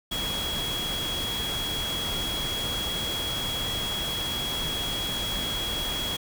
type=tone in noise; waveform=sine; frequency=3322 Hz; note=G#7; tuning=in tune; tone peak=-29 dBFS; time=0.11-6.17 s; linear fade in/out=10 ms; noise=pink; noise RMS=-33 dBFS; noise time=0.11-6.17 s; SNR=+1 dB; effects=none